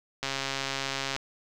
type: click train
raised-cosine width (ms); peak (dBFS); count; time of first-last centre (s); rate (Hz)
0.2; -13; 128; 0.23-1.164; 136
effects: none